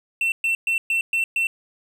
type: tone bursts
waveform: triangle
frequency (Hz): 2696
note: E7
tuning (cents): +38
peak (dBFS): -17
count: 6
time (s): 0.21-1.47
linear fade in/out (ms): 2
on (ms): 110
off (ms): 120
effects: none